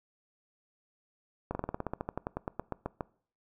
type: slowing click train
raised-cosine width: 1 ms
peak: -19 dBFS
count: 19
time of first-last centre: 1.51-3.008 s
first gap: 40 ms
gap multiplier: 1.08
effects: noise-tail reverb RT60 0.5 s tail -22 dB re dry